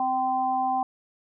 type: harmonic tone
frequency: 258.3 Hz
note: C4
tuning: 22 cents flat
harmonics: 1 / 3 / 4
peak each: -34 / -23 / -31 dBFS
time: 0-0.83 s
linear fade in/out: 2 ms
effects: none